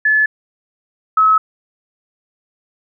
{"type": "tone pair in turn", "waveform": "sine", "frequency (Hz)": [1725, 1288.2], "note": ["A6", "E6"], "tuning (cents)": [-35, -40], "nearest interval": "perfect fourth", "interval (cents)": 505, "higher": "first", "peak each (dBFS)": [-10, -8], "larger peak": "second", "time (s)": [[0.05, 0.26], [1.17, 1.38]], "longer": "neither", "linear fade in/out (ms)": 5, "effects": []}